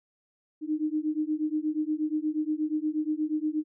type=beating tone pair; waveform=sine; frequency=303.1 / 311.5 Hz; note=D#4 / D#4; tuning=-45 / +2 cents; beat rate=8.4 Hz; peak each=-29 / -29 dBFS; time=0.61-3.64 s; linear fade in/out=50 ms; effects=none